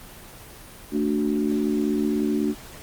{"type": "chord", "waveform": "sine", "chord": "D major", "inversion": "second", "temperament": "equal with one note detuned", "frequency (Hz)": [222.7, 293.7, 370], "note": ["A3", "D4", "F#4"], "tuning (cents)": [21, 0, 0], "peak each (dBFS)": [-24, -24, -27], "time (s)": [0.91, 2.55], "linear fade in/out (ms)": 50, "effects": ["pink hiss -43 dBFS RMS until 2.82 s", "Opus 24 kbps"]}